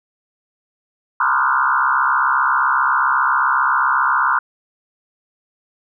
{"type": "tone with frequency modulation", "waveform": "sine", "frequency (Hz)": 1217, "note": "D#6", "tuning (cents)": -39, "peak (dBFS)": -13, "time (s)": [1.2, 4.39], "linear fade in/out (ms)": 5, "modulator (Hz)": 67.5, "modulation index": 4.1, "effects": []}